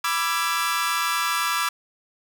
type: chord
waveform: sawtooth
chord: E dominant seventh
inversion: second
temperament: equal with one note detuned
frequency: 987.8 / 1174.7 / 1343.1 / 1661.2 Hz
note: B5 / D6 / E6 / G#6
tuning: 0 / 0 / +32 / 0 cents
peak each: -26 / -22 / -23 / -26 dBFS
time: 0.04-1.69 s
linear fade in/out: 5 ms
effects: none